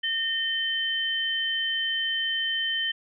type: tone pair together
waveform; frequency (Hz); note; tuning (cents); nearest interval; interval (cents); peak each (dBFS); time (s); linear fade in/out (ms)
sine; 1827 / 3083; A#6 / G7; -35 / -29; major sixth; 906; -29 / -26; 0.03-2.92; 10
effects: none